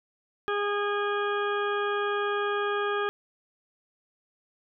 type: harmonic tone with a mistuned harmonic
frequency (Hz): 409.6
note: G#4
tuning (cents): -24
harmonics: 1 / 2 / 3 / 4 / 6 / 7 / 8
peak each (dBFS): -28 / -36 / -31 / -33 / -42 / -49 / -41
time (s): 0.48-3.09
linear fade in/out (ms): 0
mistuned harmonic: 7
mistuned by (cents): +37
effects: none